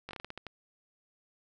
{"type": "slowing click train", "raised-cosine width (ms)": 0.3, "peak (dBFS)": -25, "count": 9, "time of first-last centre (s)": [0.09, 0.467], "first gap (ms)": 19, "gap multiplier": 1.25, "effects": []}